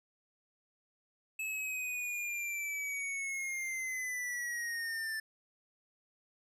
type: linear sweep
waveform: square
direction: down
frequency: 2603 to 1760 Hz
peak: -36 dBFS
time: 1.39-5.2 s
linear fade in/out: 5 ms
effects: resampled to 32000 Hz + 13-bit